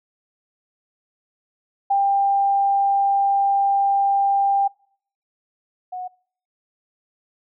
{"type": "tone pair in turn", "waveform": "sine", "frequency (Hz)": [794, 732.9], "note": ["G5", "F#5"], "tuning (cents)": [22, -17], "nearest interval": "minor second", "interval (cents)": 139, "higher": "first", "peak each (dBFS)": [-15, -27], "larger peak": "first", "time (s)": [[1.9, 4.68], [5.92, 6.08]], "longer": "first", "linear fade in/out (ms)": 10, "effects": ["noise-tail reverb RT60 0.6 s tail -26 dB re dry"]}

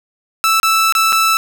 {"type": "tone with dropouts", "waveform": "sawtooth", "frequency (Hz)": 1318.5, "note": "E6", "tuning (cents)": 0, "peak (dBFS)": -7, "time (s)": [0.44, 1.37], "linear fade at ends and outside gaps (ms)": 0, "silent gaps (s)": [[0.6, 0.631], [0.924, 0.951], [1.123, 1.128]], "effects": []}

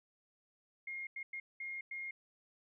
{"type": "tone bursts at uneven times", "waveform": "sine", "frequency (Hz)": 2136, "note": "C7", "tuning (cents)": 35, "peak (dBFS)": -40, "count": 5, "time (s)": [[0.87, 1.07], [1.16, 1.23], [1.33, 1.4], [1.6, 1.81], [1.91, 2.11]], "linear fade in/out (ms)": 5, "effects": []}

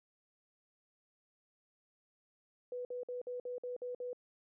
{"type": "tone bursts", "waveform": "sine", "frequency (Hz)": 493.9, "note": "B4", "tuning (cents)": 0, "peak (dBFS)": -38, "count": 8, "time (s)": [2.72, 4.131], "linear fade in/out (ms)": 2, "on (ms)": 130, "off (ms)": 53, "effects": []}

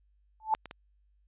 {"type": "tone with exponential growth", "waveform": "sine", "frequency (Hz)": 874, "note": "A5", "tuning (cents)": -12, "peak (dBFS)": -19, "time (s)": [0.4, 0.54], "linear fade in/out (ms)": 1, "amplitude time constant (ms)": 29}
{"type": "clicks", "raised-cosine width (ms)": 0.3, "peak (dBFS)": -26, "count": 3, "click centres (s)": [0.549, 0.657, 0.711]}
{"effects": ["added 50 Hz sine -64 dBFS peak until 1.27 s", "resampled to 8000 Hz"]}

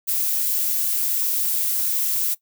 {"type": "noise", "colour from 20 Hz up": "violet", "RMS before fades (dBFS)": -22, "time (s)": [0.07, 2.35], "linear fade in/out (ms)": 20, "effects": ["noise-tail reverb RT60 0.1 s tail -19 dB re dry"]}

